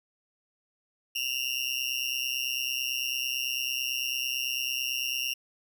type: tone with amplitude modulation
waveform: 30% pulse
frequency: 2794 Hz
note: F7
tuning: in tune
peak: -22 dBFS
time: 1.15-5.34 s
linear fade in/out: 10 ms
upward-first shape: sine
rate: 129 Hz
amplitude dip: 90%
effects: none